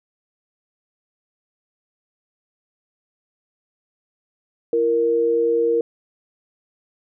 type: tone pair together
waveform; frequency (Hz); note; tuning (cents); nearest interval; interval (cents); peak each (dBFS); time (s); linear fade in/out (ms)
sine; 336.6 / 466.2; E4 / A#4; +36 / 0; tritone; 564; -24 / -16; 4.73-5.81; 2
effects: none